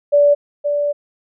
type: tone pair in turn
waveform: sine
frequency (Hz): 579 / 581.9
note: D5 / D5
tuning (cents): -25 / -16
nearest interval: unison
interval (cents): 9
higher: second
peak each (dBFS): -8 / -15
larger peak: first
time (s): 0.12-0.35 / 0.64-0.93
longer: second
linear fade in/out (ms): 20
effects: none